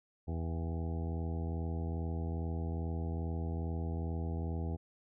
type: harmonic tone with a mistuned harmonic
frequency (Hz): 82.41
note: E2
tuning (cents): 0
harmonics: 1 / 2 / 3 / 4 / 5 / 6 / 8 / 9 / 10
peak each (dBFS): -35 / -41 / -45 / -47 / -49 / -51 / -53 / -54 / -55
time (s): 0.27-4.77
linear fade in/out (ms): 20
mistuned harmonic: 9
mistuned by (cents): +35
effects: none